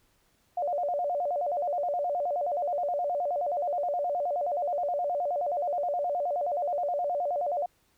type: tone with vibrato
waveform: sine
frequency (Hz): 641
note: E5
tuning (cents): -49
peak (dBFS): -26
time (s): 0.57-7.66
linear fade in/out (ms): 5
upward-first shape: square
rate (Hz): 9.5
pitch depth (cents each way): 180
effects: pink hiss -68 dBFS RMS until 7.97 s